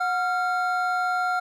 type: tone pair together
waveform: triangle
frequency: 730 / 1384.4 Hz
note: F#5 / F6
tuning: -24 / -16 cents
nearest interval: major seventh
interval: 1108 cents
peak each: -23 dBFS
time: 0-1.4 s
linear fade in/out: 10 ms
effects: none